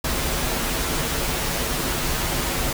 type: noise with comb filter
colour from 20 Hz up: pink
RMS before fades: -24 dBFS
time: 0.04-2.73 s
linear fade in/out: 5 ms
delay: 10 ms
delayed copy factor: -0.65
effects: none